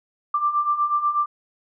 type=beating tone pair; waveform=sine; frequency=1174.7 / 1182.9 Hz; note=D6 / D6; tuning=0 / +12 cents; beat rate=8.2 Hz; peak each=-25 / -20 dBFS; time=0.34-1.26 s; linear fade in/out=5 ms; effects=none